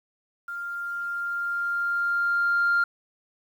sine tone with level ramp, 1396.9 Hz, F6, in tune, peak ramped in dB -31 to -17 dBFS, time 0.48-2.84 s, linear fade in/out 5 ms, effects tanh soft clip ceiling -16 dBFS + 9-bit

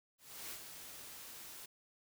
white noise with ADSR envelope, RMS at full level -45 dBFS, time 0.18-1.66 s, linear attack 330 ms, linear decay 77 ms, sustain -6 dB, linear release 7 ms, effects none

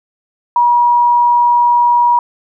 sine tone, 960 Hz, B5, 49 cents flat, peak -7 dBFS, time 0.56-2.19 s, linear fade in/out 2 ms, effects none

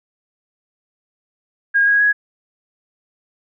sine tone with pitch steps, 1628 / 1647.9 / 1668 Hz, G#6 / G#6 / G#6, -35 / -14 / +7 cents, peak -11 dBFS, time 1.74-2.13 s, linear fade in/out 20 ms, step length 130 ms, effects none

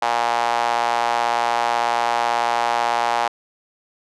sawtooth tone with high-pass filter, 118.1 Hz, A#2, 23 cents sharp, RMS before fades -20 dBFS, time 0.02-3.28 s, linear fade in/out 5 ms, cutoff 810 Hz, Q 3.7, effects low-pass 6000 Hz 12 dB/octave

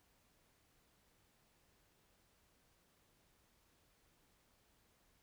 silence, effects pink hiss -74 dBFS RMS until 5.22 s

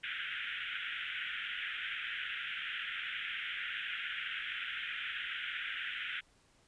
pink band-pass noise, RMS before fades -40 dBFS, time 0.03-6.21 s, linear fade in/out 10 ms, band 1400 to 3400 Hz, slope 96 dB/octave, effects pink hiss -68 dBFS RMS until 6.67 s + resampled to 22050 Hz

